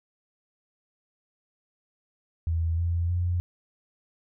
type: tone with pitch steps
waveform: sine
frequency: 82.5 / 85.31 / 88.22 Hz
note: E2 / F2 / F2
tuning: +2 / -40 / +18 cents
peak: -23 dBFS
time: 2.47-3.4 s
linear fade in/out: 0 ms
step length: 310 ms
effects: none